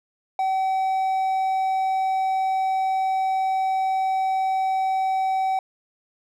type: tone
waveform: triangle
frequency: 763 Hz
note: G5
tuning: 47 cents flat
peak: -18 dBFS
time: 0.39-5.59 s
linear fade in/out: 2 ms
effects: none